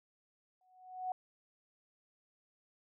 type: tone with exponential growth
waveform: sine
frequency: 740 Hz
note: F#5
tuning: in tune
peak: -32 dBFS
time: 0.61-1.12 s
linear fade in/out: 2 ms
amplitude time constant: 110 ms
effects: none